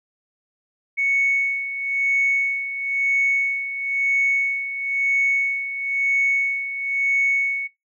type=tone with tremolo; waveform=sine; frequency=2217 Hz; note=C#7; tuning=in tune; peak=-15 dBFS; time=0.97-7.68 s; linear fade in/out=20 ms; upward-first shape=sine; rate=1 Hz; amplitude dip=70%; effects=noise-tail reverb RT60 0.2 s tail -22 dB re dry + tanh soft clip ceiling -11 dBFS